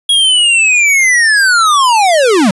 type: linear sweep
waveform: square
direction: down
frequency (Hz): 3322 to 174.61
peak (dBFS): -7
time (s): 0.09-2.51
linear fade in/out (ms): 5
effects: resampled to 24000 Hz + 8-bit